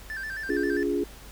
triangle tone with vibrato, 1664 Hz, G#6, 3 cents sharp, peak -30 dBFS, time 0.1-0.83 s, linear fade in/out 0 ms, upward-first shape square, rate 7.5 Hz, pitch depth 94 cents each way
sine chord, Db major, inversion none, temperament equal with one note detuned, 284 / 349.2 / 415.3 Hz, Db4 / F4 / Ab4, +42 / 0 / 0 cents, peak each -28 dBFS, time 0.49-1.04 s, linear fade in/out 5 ms
effects added 50 Hz sine -45 dBFS peak until 1.31 s + pink hiss -48 dBFS RMS until 1.31 s

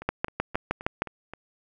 two click trains, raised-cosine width 0.5 ms, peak -23 / -9 dBFS, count 6 / 7, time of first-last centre 0.02-1.336 / 0.09-1.02 s, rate 3.8 / 6.45 Hz, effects none

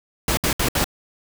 pink noise bursts, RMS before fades -20 dBFS, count 4, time 0.28-0.843 s, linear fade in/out 2 ms, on 92 ms, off 65 ms, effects none

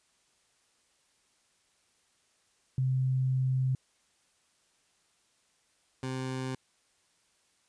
sine / 20% pulse tone pair in turn, 130.3 / 130.3 Hz, C3 / C3, -7 / -7 cents, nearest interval unison, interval 0 cents, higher neither, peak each -25 / -28 dBFS, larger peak first, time 2.78-3.75 / 6.03-6.55 s, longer first, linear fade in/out 2 ms, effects white hiss -70 dBFS RMS until 7.68 s + resampled to 22050 Hz

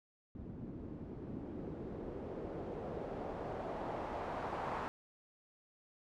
white noise with low-pass filter sweep, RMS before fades -43 dBFS, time 0.35-4.88 s, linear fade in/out 0 ms, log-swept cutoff 220 to 1000 Hz, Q 1.5, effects none

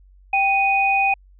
sine tone pair together, 784 / 2485 Hz, G5 / D#7, 0 / -3 cents, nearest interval octave + minor sixth, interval 1997 cents, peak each -18 dBFS, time 0.33-1.14 s, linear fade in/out 5 ms, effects added 47 Hz sine -47 dBFS peak until 1.39 s

